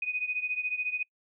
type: beating tone pair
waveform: sine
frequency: 2489 / 2503 Hz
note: D#7 / D#7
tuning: 0 / +10 cents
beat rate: 14 Hz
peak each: -31 / -34 dBFS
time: 0.02-1.03 s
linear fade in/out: 5 ms
effects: noise-tail reverb RT60 0.1 s tail -25 dB re dry